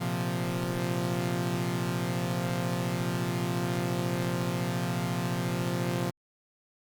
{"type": "chord", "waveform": "sawtooth", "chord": "Bb suspended second", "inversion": "none", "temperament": "equal", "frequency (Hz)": [116.54, 130.81, 174.61], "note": ["Bb2", "C3", "F3"], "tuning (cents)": [0, 0, 0], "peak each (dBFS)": [-30, -29, -27], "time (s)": [0, 6.11], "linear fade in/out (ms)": 20, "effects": ["Opus 48 kbps"]}